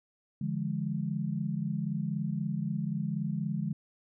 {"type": "chord", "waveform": "sine", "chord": "D diminished", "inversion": "none", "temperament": "equal with one note detuned", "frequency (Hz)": [146.83, 170.72, 207.7], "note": ["D3", "F3", "Ab3"], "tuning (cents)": [0, -39, 0], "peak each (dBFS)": -34, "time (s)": [0.41, 3.73], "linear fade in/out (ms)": 5, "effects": []}